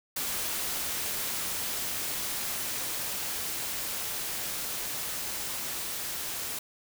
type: noise with level ramp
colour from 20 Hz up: white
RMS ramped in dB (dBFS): -32 to -35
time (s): 0.16-6.59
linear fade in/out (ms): 5
effects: none